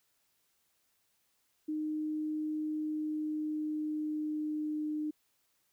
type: tone with pitch glide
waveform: sine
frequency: 307.4 to 304 Hz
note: D#4 to D#4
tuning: -21 to -40 cents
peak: -32 dBFS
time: 1.68-5.11 s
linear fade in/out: 10 ms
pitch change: -19 cents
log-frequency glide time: 2.67-4.85 s
effects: white hiss -75 dBFS RMS until 5.72 s